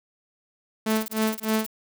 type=tone with tremolo; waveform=sawtooth; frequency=218.9 Hz; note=A3; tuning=9 cents flat; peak=-16 dBFS; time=0.86-1.66 s; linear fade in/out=5 ms; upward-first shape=sine; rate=3.3 Hz; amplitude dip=100%
type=noise bursts; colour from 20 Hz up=blue; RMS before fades=-34 dBFS; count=15; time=0.9-1.664 s; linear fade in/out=2 ms; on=22 ms; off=31 ms
effects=none